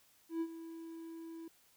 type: tone with ADSR envelope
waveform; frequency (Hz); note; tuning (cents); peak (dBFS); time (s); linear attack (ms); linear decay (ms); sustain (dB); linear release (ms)
triangle; 329; E4; -3; -30; 0.29-1.48; 120; 60; -13; 3
effects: white hiss -68 dBFS RMS until 1.76 s